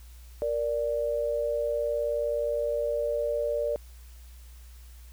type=tone pair together; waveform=sine; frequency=466.2 / 585.6 Hz; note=A#4 / D5; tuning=0 / -5 cents; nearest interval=major third; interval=395 cents; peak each=-30 / -27 dBFS; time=0.42-3.76 s; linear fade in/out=0 ms; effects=added 60 Hz sine -45 dBFS peak until 5.12 s + white hiss -58 dBFS RMS until 5.12 s